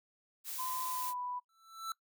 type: noise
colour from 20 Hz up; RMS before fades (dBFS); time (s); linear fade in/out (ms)
blue; -41; 0.44-1.14; 50
type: tone with pitch glide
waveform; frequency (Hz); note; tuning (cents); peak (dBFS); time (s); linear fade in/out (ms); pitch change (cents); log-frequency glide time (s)
sine; 1019 to 988.8; C6 to B5; -46 to +2; -37; 0.58-1.4; 20; -52; 0.87-1.18
type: tone with exponential growth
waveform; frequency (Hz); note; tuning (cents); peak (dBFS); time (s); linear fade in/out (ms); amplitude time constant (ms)
square; 1327; E6; +11; -35; 1.49-1.92; 2; 93
effects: noise-tail reverb RT60 0.1 s tail -20 dB re dry